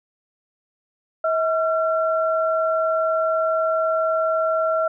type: tone pair together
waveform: sine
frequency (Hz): 642.8 / 1362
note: E5 / F6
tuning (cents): -44 / -44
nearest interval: octave + minor second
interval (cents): 1300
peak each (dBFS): -19 / -23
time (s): 1.24-4.88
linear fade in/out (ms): 5
effects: none